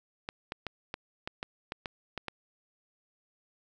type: clicks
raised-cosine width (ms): 0.3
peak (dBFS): -19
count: 10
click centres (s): 0.289 / 0.521 / 0.667 / 0.941 / 1.275 / 1.429 / 1.721 / 1.858 / 2.177 / 2.283
effects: none